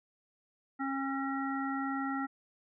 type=harmonic tone with a mistuned harmonic; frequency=272.2 Hz; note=C#4; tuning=31 cents flat; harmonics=1 / 3 / 5 / 7; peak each=-34 / -39 / -38 / -43 dBFS; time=0.79-2.27 s; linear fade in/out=20 ms; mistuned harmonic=3; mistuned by=-15 cents; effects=none